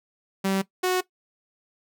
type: tone pair in turn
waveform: sawtooth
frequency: 193.3 / 367.4 Hz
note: G3 / F#4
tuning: -24 / -12 cents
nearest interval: major seventh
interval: 1112 cents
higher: second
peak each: -18 / -17 dBFS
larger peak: second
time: 0.44-0.62 / 0.83-1.01 s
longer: neither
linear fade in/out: 10 ms
effects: noise-tail reverb RT60 0.1 s tail -17 dB re dry